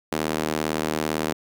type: tone with high-pass filter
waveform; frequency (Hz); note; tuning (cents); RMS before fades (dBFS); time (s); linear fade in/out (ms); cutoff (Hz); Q
sawtooth; 77.78; D#2; 0; -26; 0.12-1.33; 5; 290; 1
effects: none